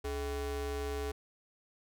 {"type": "ring-modulated tone", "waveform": "square", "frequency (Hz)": 178.3, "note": "F3", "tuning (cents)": 36, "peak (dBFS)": -32, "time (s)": [0.04, 1.12], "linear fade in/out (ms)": 10, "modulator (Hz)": 247, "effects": []}